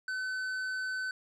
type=tone with tanh clipping; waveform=sine; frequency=1517 Hz; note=F#6; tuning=43 cents sharp; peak=-34 dBFS; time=0.08-1.11 s; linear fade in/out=2 ms; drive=9 dB; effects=none